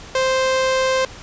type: tone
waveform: sawtooth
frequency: 523 Hz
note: C5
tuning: 1 cent flat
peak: -12 dBFS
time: 0.15-1.05 s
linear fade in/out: 2 ms
effects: pink hiss -38 dBFS RMS until 1.22 s + resampled to 16000 Hz